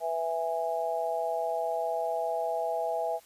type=chord; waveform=sine; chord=E major; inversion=second; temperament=just; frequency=494.4 / 659.3 / 824.1 Hz; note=B4 / E5 / G#5; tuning=+2 / 0 / -14 cents; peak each=-35 / -30 / -33 dBFS; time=0-3.2 s; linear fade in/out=50 ms; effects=white hiss -58 dBFS RMS until 3.25 s + resampled to 32000 Hz